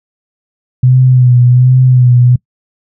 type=tone with vibrato; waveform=sine; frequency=125.8 Hz; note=B2; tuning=32 cents sharp; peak=-3 dBFS; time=0.83-2.36 s; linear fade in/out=5 ms; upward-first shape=sine; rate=1.3 Hz; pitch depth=42 cents each way; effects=noise-tail reverb RT60 0.1 s tail -24 dB re dry